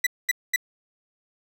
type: tone bursts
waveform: 40% pulse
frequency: 1975.5 Hz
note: B6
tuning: in tune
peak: -18 dBFS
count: 3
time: 0.04-0.561 s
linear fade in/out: 5 ms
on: 27 ms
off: 220 ms
effects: none